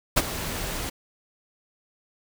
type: noise with ADSR envelope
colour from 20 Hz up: pink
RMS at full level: -17 dBFS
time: 0.16-0.9 s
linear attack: 16 ms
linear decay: 34 ms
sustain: -14 dB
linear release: 11 ms
effects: none